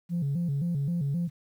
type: tone with vibrato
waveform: sine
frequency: 155.56 Hz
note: D#3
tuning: in tune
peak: -24 dBFS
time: 0.09-1.3 s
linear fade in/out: 50 ms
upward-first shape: square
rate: 3.8 Hz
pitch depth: 180 cents each way
effects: tanh soft clip ceiling -23 dBFS + 10-bit